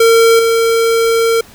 square tone with level steps, 457.1 Hz, A#4, 34 cents flat, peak -6 / -10 dBFS, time 0-1.41 s, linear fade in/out 5 ms, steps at 0.39 s, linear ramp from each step 2 ms, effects pink hiss -40 dBFS RMS until 1.54 s

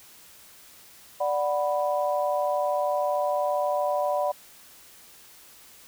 sine chord, B minor, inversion first, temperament equal, 587.3 / 740 / 987.8 Hz, D5 / F#5 / B5, 0 / 0 / 0 cents, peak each -25 / -28 / -30 dBFS, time 1.2-4.32 s, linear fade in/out 10 ms, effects white hiss -51 dBFS RMS until 5.87 s

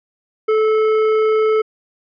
triangle tone with hard clipping, 435.2 Hz, A4, 19 cents flat, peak -14 dBFS, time 0.48-1.62 s, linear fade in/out 10 ms, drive 13 dB, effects resampled to 11025 Hz

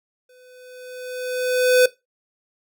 square tone with exponential growth, 503 Hz, B4, 32 cents sharp, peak -11 dBFS, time 0.29-1.86 s, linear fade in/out 5 ms, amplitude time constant 340 ms, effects noise-tail reverb RT60 0.2 s tail -18 dB re dry

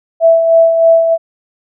sine tone with tremolo, 660 Hz, E5, 2 cents sharp, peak -3 dBFS, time 0.2-1.18 s, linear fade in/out 50 ms, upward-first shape sine, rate 3.2 Hz, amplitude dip 50%, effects none

